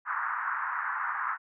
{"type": "band-pass noise", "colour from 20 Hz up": "pink", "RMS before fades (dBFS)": -32, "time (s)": [0.05, 1.38], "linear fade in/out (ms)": 50, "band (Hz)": [990, 1700], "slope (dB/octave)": 48, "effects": []}